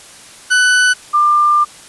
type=tone pair in turn; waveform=40% pulse / sine; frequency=1494 / 1194 Hz; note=F#6 / D6; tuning=+16 / +28 cents; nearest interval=major third; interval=388 cents; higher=first; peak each=-8 dBFS; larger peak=neither; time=0.5-0.94 / 1.13-1.65 s; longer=second; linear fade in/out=20 ms; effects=white hiss -38 dBFS RMS until 1.88 s + resampled to 24000 Hz